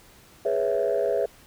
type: chord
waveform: sine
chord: C# minor seventh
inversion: second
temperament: equal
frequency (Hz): 415.3 / 493.9 / 554.4 / 659.3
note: G#4 / B4 / C#5 / E5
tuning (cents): 0 / 0 / 0 / 0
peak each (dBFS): -26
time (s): 0.45-1.26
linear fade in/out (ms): 5
effects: tanh soft clip ceiling -15 dBFS + pink hiss -53 dBFS RMS until 1.46 s